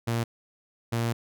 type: tone pair in turn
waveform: sawtooth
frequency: 116.54 / 116.54 Hz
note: A#2 / A#2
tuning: 0 / 0 cents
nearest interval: unison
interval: 0 cents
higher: neither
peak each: -21 dBFS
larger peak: neither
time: 0.07-0.24 / 0.92-1.13 s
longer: second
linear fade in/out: 10 ms
effects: none